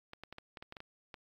clicks, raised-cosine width 0.3 ms, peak -30 dBFS, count 10, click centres 0.134 / 0.236 / 0.326 / 0.384 / 0.572 / 0.625 / 0.724 / 0.768 / 0.804 / 1.142 s, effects AAC 32 kbps

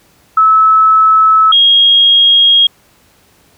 sine tone pair in turn, 1300 / 3267 Hz, E6 / G#7, -24 / -29 cents, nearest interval octave + major third, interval 1595 cents, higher second, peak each -4 dBFS, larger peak neither, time 0.37-1.52 / 1.52-2.67 s, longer neither, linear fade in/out 5 ms, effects pink hiss -49 dBFS RMS until 3.57 s + high-pass 60 Hz 12 dB/octave

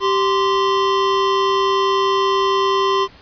square tone pair together, 390 / 1039.5 Hz, G4 / C6, -9 / -12 cents, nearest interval octave + perfect fourth, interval 1697 cents, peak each -18 dBFS, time 0-3.08 s, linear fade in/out 50 ms, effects pink hiss -45 dBFS RMS until 3.21 s + resampled to 11025 Hz

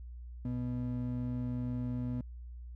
triangle ring-modulated tone, 185 Hz, F#3, in tune, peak -28 dBFS, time 0.45-2.21 s, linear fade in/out 2 ms, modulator 62.8 Hz, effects added 60 Hz sine -43 dBFS peak until 2.75 s

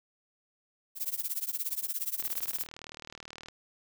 violet noise with tremolo, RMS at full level -30 dBFS, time 0.95-2.67 s, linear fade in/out 50 ms, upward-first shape triangle, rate 17 Hz, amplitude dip 100%
click train, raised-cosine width 0.2 ms, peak -26 dBFS, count 51, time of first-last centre 2.2-3.485 s, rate 38.9 Hz
effects none

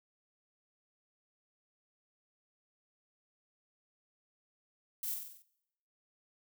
violet noise with echo, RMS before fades -38 dBFS, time 5.03-5.14 s, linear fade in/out 2 ms, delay 47 ms, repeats 6, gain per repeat -4 dB, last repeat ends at 5.422 s, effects noise-tail reverb RT60 0.8 s tail -20 dB re dry

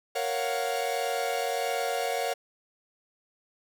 45% pulse chord, Gb major seventh, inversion first, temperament equal, 466.2 / 554.4 / 698.5 / 740 Hz, Bb4 / Db5 / F5 / Gb5, 0 / 0 / 0 / 0 cents, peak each -33 dBFS, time 0.15-2.34 s, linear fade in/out 10 ms, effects none

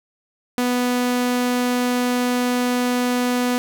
sawtooth tone, 246.9 Hz, B3, in tune, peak -14 dBFS, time 0.58-3.58 s, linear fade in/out 0 ms, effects none

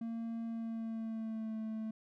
triangle tone with pitch glide, 228.8 to 219.7 Hz, A#3 to A3, -32 to -2 cents, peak -35 dBFS, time 0.01-1.91 s, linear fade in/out 5 ms, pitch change -70 cents, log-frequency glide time 0.46-1.57 s, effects none

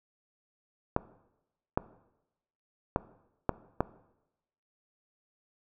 clicks, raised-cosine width 1 ms, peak -11 dBFS, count 5, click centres 0.964 / 1.775 / 2.961 / 3.493 / 3.806 s, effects noise-tail reverb RT60 0.9 s tail -18 dB re dry

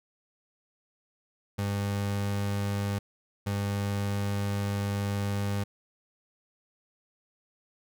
30% pulse tone pair in turn, 100.8 / 100.8 Hz, G2 / G2, +49 / +49 cents, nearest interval unison, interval 0 cents, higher neither, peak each -25 dBFS, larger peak neither, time 1.58-2.99 / 3.46-5.64 s, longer second, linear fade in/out 10 ms, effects none

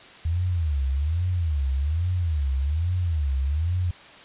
sine tone with vibrato, 77.78 Hz, D#2, in tune, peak -21 dBFS, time 0.25-3.91 s, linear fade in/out 5 ms, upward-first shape sine, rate 1.2 Hz, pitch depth 270 cents each way, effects white hiss -46 dBFS RMS until 4.24 s + resampled to 8000 Hz

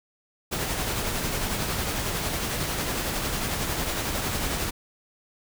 pink noise with tremolo, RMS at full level -27 dBFS, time 0.51-4.71 s, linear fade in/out 20 ms, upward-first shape sine, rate 11 Hz, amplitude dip 30%, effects none

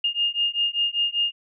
sine beating tone pair, 2828 / 2833.1 Hz, F7 / F7, +21 / +24 cents, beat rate 5.1 Hz, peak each -24 dBFS, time 0.04-1.32 s, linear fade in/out 5 ms, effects none

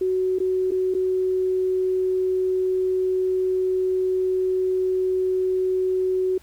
sine tone with dropouts, 372.3 Hz, F#4, 11 cents sharp, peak -19 dBFS, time 0.01-6.38 s, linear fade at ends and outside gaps 5 ms, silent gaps 0.387-0.401 / 0.709-0.717 / 0.941-0.948 s, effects added 67 Hz sine -51 dBFS peak until 6.42 s + pink hiss -54 dBFS RMS until 6.42 s

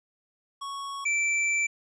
square tone pair in turn, 1108.7 / 2334 Hz, C#6 / D7, 0 / -11 cents, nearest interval octave + minor second, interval 1289 cents, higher second, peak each -34 / -24 dBFS, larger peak second, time 0.61-1.05 / 1.05-1.67 s, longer second, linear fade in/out 10 ms, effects resampled to 22050 Hz + 11-bit

